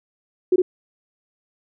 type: tone with echo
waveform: sine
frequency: 365.9 Hz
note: F#4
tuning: 19 cents flat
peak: -12 dBFS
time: 0.52-0.56 s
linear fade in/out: 5 ms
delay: 60 ms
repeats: 1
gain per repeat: -2 dB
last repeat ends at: 0.62 s
effects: none